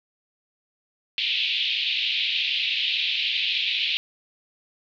pink band-pass noise, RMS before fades -25 dBFS, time 1.18-3.97 s, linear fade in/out 0 ms, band 2500 to 3900 Hz, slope 48 dB/octave, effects none

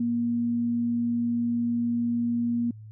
sine tone, 236.6 Hz, A#3, 26 cents sharp, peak -23 dBFS, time 0-2.71 s, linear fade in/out 5 ms, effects added 108 Hz sine -41 dBFS peak until 2.91 s

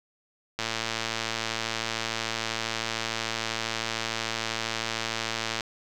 click train, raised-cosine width 0.2 ms, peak -11 dBFS, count 568, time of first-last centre 0.59-5.608 s, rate 113 Hz, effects none

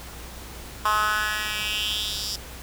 10% pulse tone with high-pass filter sweep, 212.3 Hz, G#3, 38 cents sharp, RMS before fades -26 dBFS, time 0.85-2.36 s, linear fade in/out 5 ms, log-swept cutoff 1100 to 5000 Hz, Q 4, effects added 60 Hz sine -41 dBFS peak until 2.62 s + pink hiss -41 dBFS RMS until 2.62 s

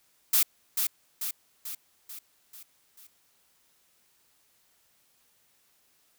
blue noise with echo, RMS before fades -22 dBFS, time 0.33-0.43 s, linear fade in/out 5 ms, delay 440 ms, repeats 6, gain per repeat -5 dB, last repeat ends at 3.07 s, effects white hiss -67 dBFS RMS until 6.18 s

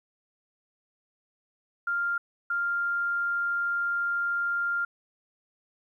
sine tone bursts at uneven times, 1396.9 Hz, F6, in tune, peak -25 dBFS, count 2, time 1.87-2.18 / 2.5-4.85 s, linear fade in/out 5 ms, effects 11-bit

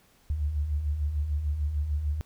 sine beating tone pair, 68.5 / 75.2 Hz, C#2 / D2, -20 / +42 cents, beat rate 6.7 Hz, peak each -35 / -26 dBFS, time 0.3-2.21 s, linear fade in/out 0 ms, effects pink hiss -62 dBFS RMS until 2.25 s

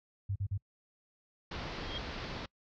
sine tone bursts, 98.6 Hz, G2, 11 cents sharp, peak -31 dBFS, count 3, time 0.29-0.578 s, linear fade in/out 10 ms, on 68 ms, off 42 ms
pink low-pass noise, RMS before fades -41 dBFS, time 1.51-2.46 s, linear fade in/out 5 ms, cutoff 5100 Hz, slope 48 dB/octave
sine tone with exponential growth, 3240 Hz, G#7, 43 cents flat, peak -35 dBFS, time 1.73-1.98 s, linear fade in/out 5 ms, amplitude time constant 53 ms
effects noise-tail reverb RT60 0.1 s tail -25 dB re dry

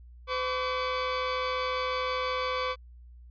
sawtooth tone pair together, 509 / 1143.7 Hz, C5 / D6, -48 / -46 cents, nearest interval octave + major second, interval 1402 cents, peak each -27 dBFS, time 0.27-2.76 s, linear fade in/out 50 ms, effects added 60 Hz sine -47 dBFS peak until 3.3 s + resampled to 11025 Hz

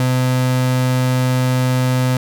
35% pulse tone, 127.5 Hz, C3, 44 cents flat, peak -12 dBFS, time 0-2.17 s, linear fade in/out 2 ms, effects none

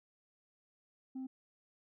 sine tone, 261.6 Hz, C4, in tune, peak -37 dBFS, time 1.15-1.27 s, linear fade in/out 10 ms, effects tanh soft clip ceiling -38 dBFS

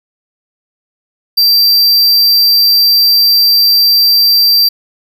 square tone, 4699 Hz, D8, in tune, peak -6 dBFS, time 1.37-4.69 s, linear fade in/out 10 ms, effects 8-bit

